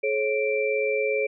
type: tone cluster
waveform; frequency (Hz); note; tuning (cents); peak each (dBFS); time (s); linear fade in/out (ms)
sine; 427.5 / 545 / 2348; A4 / C#5 / D7; -50 / -29 / -1; -25 / -26 / -28; 0.03-1.27; 10
effects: none